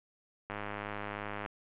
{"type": "click train", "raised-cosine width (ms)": 0.5, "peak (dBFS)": -23, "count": 100, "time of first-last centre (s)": [0.5, 1.461], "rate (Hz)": 103, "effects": ["resampled to 8000 Hz", "9-bit"]}